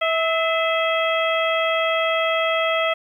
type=harmonic tone with a mistuned harmonic; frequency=650 Hz; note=E5; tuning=24 cents flat; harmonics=1 / 2 / 3 / 4 / 5; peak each=-21 / -24 / -26 / -27 / -28 dBFS; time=0.01-2.94 s; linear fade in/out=10 ms; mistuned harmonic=3; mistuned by=+61 cents; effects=9-bit